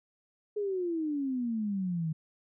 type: exponential sweep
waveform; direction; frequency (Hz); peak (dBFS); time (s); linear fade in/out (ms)
sine; down; 424.1 to 154.6; -29; 0.56-2.13; 10
effects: none